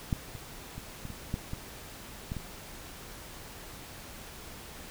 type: clicks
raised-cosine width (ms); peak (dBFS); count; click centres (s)
5; -15 / -30 / -27 / -27 / -29 / -18 / -23 / -22 / -25; 9; 0.128 / 0.352 / 0.78 / 1.053 / 1.103 / 1.341 / 1.534 / 2.319 / 2.367
effects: pink hiss -46 dBFS RMS until 4.9 s